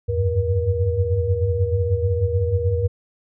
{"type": "tone cluster", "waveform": "sine", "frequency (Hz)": [84.4, 94.1, 100.6, 477.2], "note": ["E2", "F#2", "G2", "A#4"], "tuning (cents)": [41, 30, 45, 41], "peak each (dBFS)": -23, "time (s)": [0.08, 2.88], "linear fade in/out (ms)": 20, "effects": []}